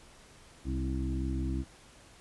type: harmonic tone with a mistuned harmonic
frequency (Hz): 65.4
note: C2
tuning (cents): 0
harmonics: 1 / 2 / 3 / 4 / 5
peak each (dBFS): -32 / -38 / -41 / -38 / -39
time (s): 0.64-1.65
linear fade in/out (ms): 50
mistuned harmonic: 4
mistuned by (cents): +21
effects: pink hiss -56 dBFS RMS until 2.2 s + resampled to 24000 Hz